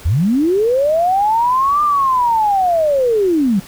sine linear two-way sweep, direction up then down, 65.41 to 1206 to 179.4 Hz, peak -11 dBFS, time 0.05-3.6 s, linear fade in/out 10 ms, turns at 1.83 s, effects pink hiss -38 dBFS RMS until 3.67 s

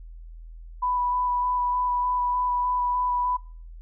sine tone with vibrato, 989 Hz, B5, 2 cents sharp, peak -22 dBFS, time 0.82-3.37 s, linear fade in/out 10 ms, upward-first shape square, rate 3.3 Hz, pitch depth 9 cents each way, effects noise-tail reverb RT60 0.4 s tail -21 dB re dry + added 41 Hz sine -39 dBFS peak until 3.81 s

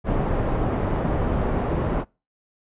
pink low-pass noise, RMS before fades -23 dBFS, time 0.04-2.05 s, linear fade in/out 50 ms, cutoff 870 Hz, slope 12 dB/octave, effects noise-tail reverb RT60 0.3 s tail -25 dB re dry + resampled to 8000 Hz

